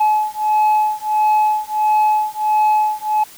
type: beating tone pair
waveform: sine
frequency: 853 / 854.5 Hz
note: G#5 / G#5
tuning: +46 / +49 cents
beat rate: 1.5 Hz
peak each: -14 dBFS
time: 0-3.24 s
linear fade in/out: 10 ms
effects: tanh soft clip ceiling -10 dBFS + white hiss -41 dBFS RMS until 3.37 s